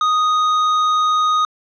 sine tone with hard clipping, 1244.5 Hz, D#6, in tune, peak -15 dBFS, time 0.01-1.45 s, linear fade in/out 2 ms, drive 8 dB, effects low-pass 6000 Hz 12 dB/octave

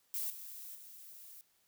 violet noise with level steps, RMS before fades -38 / -48 / -53 dBFS, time 0.14-1.41 s, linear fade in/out 0 ms, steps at 0.3 / 0.75 s, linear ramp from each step 2 ms, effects white hiss -73 dBFS RMS until 1.67 s

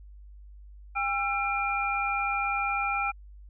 sine tone cluster, 804 / 1346 / 2392 Hz, G5 / E6 / D7, +44 / +36 / +31 cents, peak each -30 dBFS, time 0.95-3.12 s, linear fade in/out 20 ms, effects added 50 Hz sine -45 dBFS peak until 3.49 s

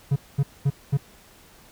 triangle tone bursts, 139.7 Hz, C#3, 14 cents sharp, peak -15 dBFS, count 4, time 0.11-0.974 s, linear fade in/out 10 ms, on 51 ms, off 220 ms, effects pink hiss -52 dBFS RMS until 1.71 s

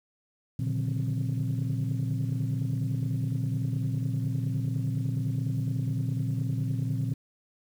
sine tone cluster, 117.6 / 141.8 / 151.6 / 178.7 / 263.6 Hz, A#2 / C#3 / D#3 / F3 / C4, +16 / +40 / -45 / +40 / +13 cents, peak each -28 / -31 / -34 / -37 / -36 dBFS, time 0.59-7.14 s, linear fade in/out 5 ms, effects tanh soft clip ceiling -20 dBFS + 9-bit

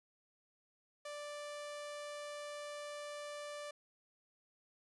sawtooth tone, 587.3 Hz, D5, in tune, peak -40 dBFS, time 1.05-3.71 s, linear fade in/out 5 ms, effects resampled to 24000 Hz

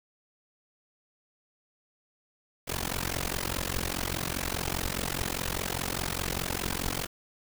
pink noise with amplitude modulation, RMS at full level -28 dBFS, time 2.67-7.07 s, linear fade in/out 20 ms, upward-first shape sine, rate 44.9 Hz, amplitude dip 100%, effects none

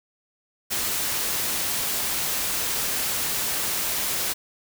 white noise, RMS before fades -26 dBFS, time 0.7-4.34 s, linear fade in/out 20 ms, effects none

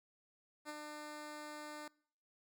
10% pulse tone with ADSR envelope, 300 Hz, D4, 37 cents sharp, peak -34 dBFS, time 0.65-1.88 s, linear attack 42 ms, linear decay 31 ms, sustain -4 dB, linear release 4 ms, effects noise-tail reverb RT60 0.6 s tail -25 dB re dry

